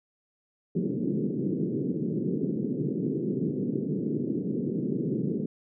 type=band-pass noise; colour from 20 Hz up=pink; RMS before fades=-29 dBFS; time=0.75-5.46 s; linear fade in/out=5 ms; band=140 to 420 Hz; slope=48 dB/octave; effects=none